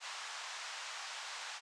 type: band-pass noise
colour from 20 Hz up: pink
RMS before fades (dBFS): -45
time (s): 0-1.61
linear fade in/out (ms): 50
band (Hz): 840 to 7200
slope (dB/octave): 24
effects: resampled to 22050 Hz